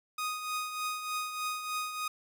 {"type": "tone with tremolo", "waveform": "sawtooth", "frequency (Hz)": 1244.5, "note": "D#6", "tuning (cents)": 0, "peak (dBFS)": -27, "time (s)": [0.18, 2.08], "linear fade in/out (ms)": 5, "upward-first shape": "triangle", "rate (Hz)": 3.3, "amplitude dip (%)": 60, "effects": []}